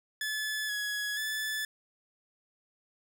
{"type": "tone with pitch steps", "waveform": "sawtooth", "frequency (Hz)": [1725, 1680, 1739], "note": ["A6", "G#6", "A6"], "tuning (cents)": [-35, 19, -21], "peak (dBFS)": -28, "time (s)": [0.21, 1.65], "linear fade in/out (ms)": 2, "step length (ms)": 480, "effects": []}